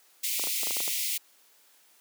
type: high-pass noise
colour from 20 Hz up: white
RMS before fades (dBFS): -30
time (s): 0.23-1.18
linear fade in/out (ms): 10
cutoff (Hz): 2000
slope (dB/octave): 96
type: clicks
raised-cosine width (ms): 1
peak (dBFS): -23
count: 9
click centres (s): 0.396 / 0.439 / 0.472 / 0.633 / 0.671 / 0.708 / 0.768 / 0.804 / 0.879
effects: white hiss -61 dBFS RMS until 2 s + high-pass 300 Hz 12 dB/octave